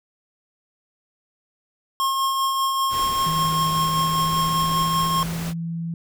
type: tone with tremolo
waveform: square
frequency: 1076 Hz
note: C6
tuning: 48 cents sharp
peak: -19 dBFS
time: 2-5.23 s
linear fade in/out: 0 ms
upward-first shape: triangle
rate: 5.1 Hz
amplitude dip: 35%
type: noise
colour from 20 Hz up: pink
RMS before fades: -33 dBFS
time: 2.89-5.54 s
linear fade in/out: 50 ms
type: tone with pitch glide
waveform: sine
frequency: 160.8 to 166.86 Hz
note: E3 to E3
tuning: -43 to +21 cents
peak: -25 dBFS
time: 3.26-5.94 s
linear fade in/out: 2 ms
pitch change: +64 cents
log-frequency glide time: 3.89-5.49 s
effects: none